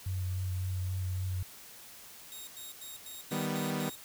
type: tone with vibrato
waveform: sine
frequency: 92.5 Hz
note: F#2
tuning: in tune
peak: -31 dBFS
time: 0.06-1.43 s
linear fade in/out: 5 ms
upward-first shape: sine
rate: 3.6 Hz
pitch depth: 17 cents each way
type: tone bursts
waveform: 10% pulse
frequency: 3755 Hz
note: A#7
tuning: 12 cents sharp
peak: -36 dBFS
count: 7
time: 2.32-3.952 s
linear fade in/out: 0 ms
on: 150 ms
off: 97 ms
type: chord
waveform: sawtooth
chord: Eb augmented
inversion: none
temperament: equal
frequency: 155.56 / 196 / 246.9 Hz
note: Eb3 / G3 / B3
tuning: 0 / 0 / 0 cents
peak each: -32 dBFS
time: 3.31-3.9 s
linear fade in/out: 10 ms
effects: white hiss -51 dBFS RMS until 4.04 s